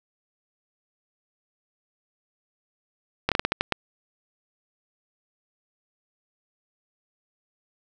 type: slowing click train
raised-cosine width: 0.3 ms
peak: -5 dBFS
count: 8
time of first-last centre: 3.29-3.723 s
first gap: 27 ms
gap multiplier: 1.27
effects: none